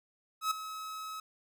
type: tone with ADSR envelope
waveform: 45% pulse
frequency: 1283 Hz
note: E6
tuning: 47 cents flat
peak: -26 dBFS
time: 0.41-1.2 s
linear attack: 100 ms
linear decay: 7 ms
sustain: -13 dB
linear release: 3 ms
effects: none